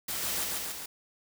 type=noise with echo; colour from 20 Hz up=white; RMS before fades=-34 dBFS; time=0.08-0.44 s; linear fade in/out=5 ms; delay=140 ms; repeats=3; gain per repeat=-2 dB; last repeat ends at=0.86 s; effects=none